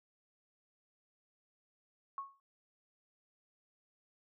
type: tone with exponential decay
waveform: sine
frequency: 1100 Hz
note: C#6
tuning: 14 cents flat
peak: -35 dBFS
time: 2.18-2.4 s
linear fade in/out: 1 ms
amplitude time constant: 46 ms
effects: none